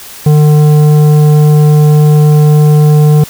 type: tone with tanh clipping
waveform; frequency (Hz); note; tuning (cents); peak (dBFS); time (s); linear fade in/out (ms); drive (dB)
sine; 150.3; D3; +40; -4; 0.26-3.24; 5; 11
effects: white hiss -29 dBFS RMS until 3.29 s